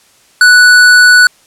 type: tone with hard clipping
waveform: sine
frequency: 1480 Hz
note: F#6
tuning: in tune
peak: -3 dBFS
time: 0.41-1.27 s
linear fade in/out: 2 ms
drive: 17 dB
effects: white hiss -47 dBFS RMS until 1.46 s + low-pass 10000 Hz 12 dB/octave